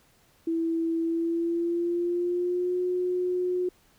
sine tone with pitch glide, 329.6 to 361.5 Hz, E4 to F#4, 0 to -40 cents, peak -24 dBFS, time 0.47-3.69 s, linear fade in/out 5 ms, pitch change +160 cents, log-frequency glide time 1-2.79 s, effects pink hiss -62 dBFS RMS until 3.98 s

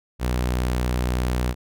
sawtooth tone, 61.74 Hz, B1, in tune, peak -17 dBFS, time 0.19-1.55 s, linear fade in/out 50 ms, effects none

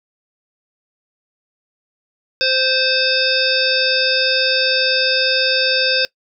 harmonic tone, 521 Hz, C5, 7 cents flat, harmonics 1 / 3 / 5 / 7 / 9 / 10, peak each -21 / -21 / -21 / -21 / -21 / -21 dBFS, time 2.41-6.05 s, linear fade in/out 0 ms, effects noise-tail reverb RT60 0.1 s tail -21 dB re dry

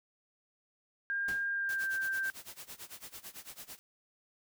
sine tone with pitch glide, 1606 to 1570.2 Hz, G6 to G6, +41 to +2 cents, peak -31 dBFS, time 1.1-2.3 s, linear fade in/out 0 ms, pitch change -39 cents, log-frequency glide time 1.51-1.94 s
pink noise with exponential decay, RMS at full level -40 dBFS, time 1.28-1.5 s, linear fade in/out 5 ms, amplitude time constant 47 ms
white noise with tremolo, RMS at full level -45 dBFS, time 1.69-3.79 s, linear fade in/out 0 ms, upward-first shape sine, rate 9 Hz, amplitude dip 90%
effects none

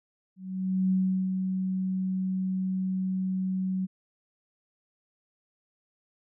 sine tone with ADSR envelope, 187.6 Hz, F#3, 24 cents sharp, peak -21 dBFS, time 0.36-3.87 s, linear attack 550 ms, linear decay 380 ms, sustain -5 dB, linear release 27 ms, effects none

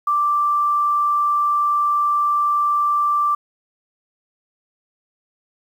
sine tone, 1174.7 Hz, D6, in tune, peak -15 dBFS, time 0.07-3.35 s, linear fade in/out 5 ms, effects 8-bit

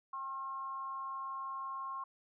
sine tone with amplitude modulation, 1075 Hz, C6, 47 cents sharp, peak -36 dBFS, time 0.13-2.04 s, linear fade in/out 5 ms, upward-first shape sine, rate 288 Hz, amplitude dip 50%, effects none

